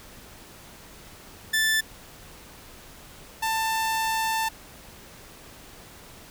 sawtooth tone pair in turn, 1760 / 889.7 Hz, A6 / A5, 0 / +19 cents, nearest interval octave, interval 1181 cents, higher first, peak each -17 / -20 dBFS, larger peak first, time 1.53-1.81 / 3.42-4.49 s, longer second, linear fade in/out 10 ms, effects pink hiss -47 dBFS RMS until 6.3 s

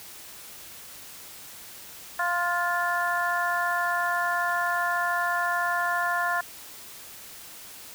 harmonic tone with a mistuned harmonic, 349.2 Hz, F4, in tune, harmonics 2 / 3 / 4 / 5, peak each -29 / -29 / -29 / -29 dBFS, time 2.19-6.41 s, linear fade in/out 5 ms, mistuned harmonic 4, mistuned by +18 cents, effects white hiss -44 dBFS RMS until 7.94 s

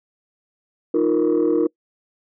sine chord, Eb suspended second, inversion none, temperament just, 311.1 / 350 / 466.7 Hz, Eb4 / F4 / Bb4, 0 / +4 / +2 cents, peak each -18 dBFS, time 0.94-1.67 s, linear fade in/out 5 ms, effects noise-tail reverb RT60 0.1 s tail -24 dB re dry + tanh soft clip ceiling -11 dBFS

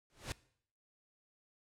pink noise with exponential growth, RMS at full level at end -37 dBFS, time 0.1-0.32 s, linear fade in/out 0 ms, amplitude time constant 47 ms, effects noise-tail reverb RT60 0.6 s tail -20 dB re dry + low-pass 9000 Hz 12 dB/octave

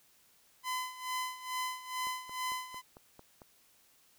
sawtooth tone with tremolo, 1016 Hz, B5, 49 cents sharp, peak -29 dBFS, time 0.63-2.82 s, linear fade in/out 50 ms, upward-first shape sine, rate 2.3 Hz, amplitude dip 80%
click train, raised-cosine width 1 ms, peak -37 dBFS, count 7, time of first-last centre 2.07-3.418 s, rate 4.45 Hz
effects white hiss -66 dBFS RMS until 4.18 s

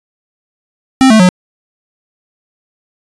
square tone with pitch steps, 263.5 / 219 / 182.07 Hz, C4 / A3 / F#3, +12 / -8 / -28 cents, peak -4 dBFS, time 1.01-1.289 s, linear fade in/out 0 ms, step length 93 ms, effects resampled to 22050 Hz

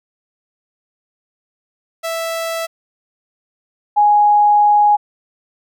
sawtooth / sine tone pair in turn, 659.3 / 830.7 Hz, E5 / G#5, 0 / 0 cents, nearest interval major third, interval 400 cents, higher second, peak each -16 / -8 dBFS, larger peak second, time 2.03-2.67 / 3.96-4.97 s, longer second, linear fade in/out 20 ms, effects none

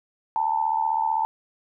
sine tone with amplitude modulation, 887 Hz, A5, 14 cents sharp, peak -17 dBFS, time 0.36-1.25 s, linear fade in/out 0 ms, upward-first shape sine, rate 75.7 Hz, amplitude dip 80%, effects none

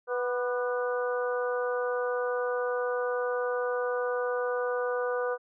harmonic tone with a mistuned harmonic, 246.9 Hz, B3, in tune, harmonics 2 / 3 / 4 / 5 / 6, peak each -28 / -39 / -39 / -37 / -37 dBFS, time 0.07-5.38 s, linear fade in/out 50 ms, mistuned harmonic 5, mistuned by -36 cents, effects none

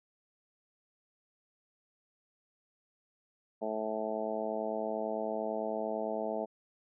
harmonic tone, 108.9 Hz, A2, 17 cents flat, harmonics 2 / 3 / 4 / 5 / 6 / 7 / 8, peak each -41 / -44 / -39 / -40 / -36 / -43 / -44 dBFS, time 3.61-6.46 s, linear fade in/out 20 ms, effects none

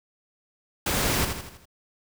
pink noise with echo, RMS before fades -25 dBFS, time 0.86-1.25 s, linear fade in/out 5 ms, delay 81 ms, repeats 5, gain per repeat -6 dB, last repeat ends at 1.655 s, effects none

